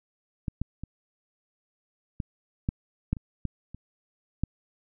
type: clicks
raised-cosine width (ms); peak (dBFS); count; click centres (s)
5; -17 / -16 / -24 / -18 / -13 / -12 / -26 / -17 / -28 / -13; 10; 0.482 / 0.616 / 0.836 / 2.202 / 2.689 / 3.13 / 3.168 / 3.453 / 3.746 / 4.436
effects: none